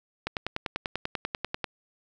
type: click train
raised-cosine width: 0.3 ms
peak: -13 dBFS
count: 15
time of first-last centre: 0.27-1.643 s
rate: 10.2 Hz
effects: none